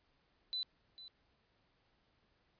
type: tone with echo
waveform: sine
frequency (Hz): 4000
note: B7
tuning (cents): +21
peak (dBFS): -36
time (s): 0.53-0.63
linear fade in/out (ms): 0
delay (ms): 450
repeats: 1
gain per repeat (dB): -14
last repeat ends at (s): 1.08
effects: pink hiss -75 dBFS RMS until 2.59 s + resampled to 11025 Hz